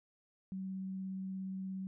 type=tone with vibrato; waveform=sine; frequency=190 Hz; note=F#3; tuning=46 cents sharp; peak=-38 dBFS; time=0.52-1.87 s; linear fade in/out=0 ms; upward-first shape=triangle; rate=17 Hz; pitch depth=9 cents each way; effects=none